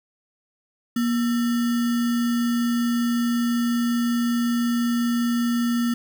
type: tone with sample-and-hold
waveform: sine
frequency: 237.7 Hz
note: A#3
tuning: 34 cents sharp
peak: -19 dBFS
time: 0.96-5.94 s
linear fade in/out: 5 ms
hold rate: 1575 Hz
effects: none